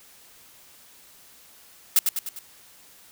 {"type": "noise with echo", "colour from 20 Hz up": "blue", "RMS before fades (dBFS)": -17, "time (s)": [1.96, 1.99], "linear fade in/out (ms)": 2, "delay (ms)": 100, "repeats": 4, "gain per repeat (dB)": -5, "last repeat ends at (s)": 2.39, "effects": ["white hiss -52 dBFS RMS until 3.11 s"]}